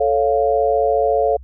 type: chord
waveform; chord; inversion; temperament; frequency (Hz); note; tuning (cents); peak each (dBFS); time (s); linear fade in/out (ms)
sine; A augmented; none; equal; 440 / 554.4 / 698.5; A4 / C#5 / E#5; 0 / 0 / 0; -18; 0-1.37; 10
effects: added 65 Hz sine -35 dBFS peak until 1.43 s